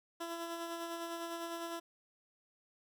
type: tone with tremolo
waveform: 15% pulse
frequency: 336.5 Hz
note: E4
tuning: 36 cents sharp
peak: -32 dBFS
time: 0.2-1.8 s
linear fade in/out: 10 ms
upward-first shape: sine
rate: 9.9 Hz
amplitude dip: 35%
effects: none